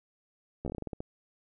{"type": "slowing click train", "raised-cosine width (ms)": 2, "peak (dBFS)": -23, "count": 11, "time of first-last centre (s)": [0.65, 1.005], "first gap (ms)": 13, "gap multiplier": 1.21, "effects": []}